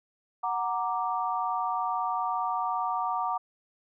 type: chord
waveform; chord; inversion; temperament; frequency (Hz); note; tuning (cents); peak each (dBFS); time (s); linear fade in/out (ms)
sine; Gb augmented; none; equal; 740 / 932.3 / 1174.7; Gb5 / Bb5 / D6; 0 / 0 / 0; -31; 0.43-3.38; 10
effects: none